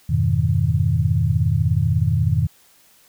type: chord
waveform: sine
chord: F half-diminished seventh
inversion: none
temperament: equal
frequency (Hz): 87.31 / 103.83 / 123.47 / 155.56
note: F2 / Ab2 / Cb3 / Eb3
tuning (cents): 0 / 0 / 0 / 0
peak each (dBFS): -21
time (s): 0.09-2.47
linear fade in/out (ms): 10
effects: white hiss -54 dBFS RMS until 3.08 s